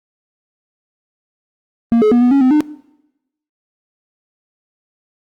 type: tone with pitch steps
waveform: triangle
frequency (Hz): 232.2 / 426.9 / 241.1 / 246.1 / 277.3 / 256.8 / 301.4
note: A#3 / G#4 / B3 / B3 / C#4 / C4 / D4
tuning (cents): -7 / +48 / -41 / -6 / +1 / -32 / +45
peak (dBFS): -6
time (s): 1.92-2.606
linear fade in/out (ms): 0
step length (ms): 98
effects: noise-tail reverb RT60 0.9 s tail -20 dB re dry + Opus 32 kbps